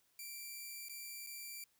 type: tone with dropouts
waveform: 5% pulse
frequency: 2349 Hz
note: D7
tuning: in tune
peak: -36 dBFS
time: 0.19-1.64 s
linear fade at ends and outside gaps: 2 ms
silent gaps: 0.885-0.895 / 1.265-1.27 s
effects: white hiss -75 dBFS RMS until 1.79 s